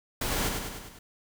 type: noise with echo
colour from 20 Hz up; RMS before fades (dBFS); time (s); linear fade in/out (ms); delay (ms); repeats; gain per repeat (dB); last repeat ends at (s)
pink; -30; 0.21-0.49; 5; 100; 5; -4; 0.99
effects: none